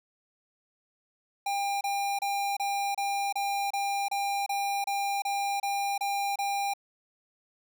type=tone bursts; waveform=square; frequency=800 Hz; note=G5; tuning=35 cents sharp; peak=-28 dBFS; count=14; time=1.46-6.737 s; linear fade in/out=5 ms; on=350 ms; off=29 ms; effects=none